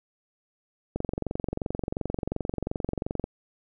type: click train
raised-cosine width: 2 ms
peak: -15 dBFS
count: 53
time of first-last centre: 0.96-3.241 s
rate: 22.8 Hz
effects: none